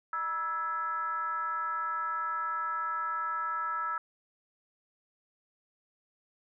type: tone with frequency modulation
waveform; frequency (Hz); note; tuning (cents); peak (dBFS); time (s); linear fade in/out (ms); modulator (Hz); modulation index
sine; 1318.5; E6; 0; -30; 0.13-3.98; 2; 354; 0.71
effects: none